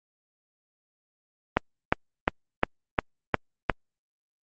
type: click train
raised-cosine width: 0.5 ms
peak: -4 dBFS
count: 7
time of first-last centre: 1.57-3.698 s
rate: 2.82 Hz
effects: Opus 32 kbps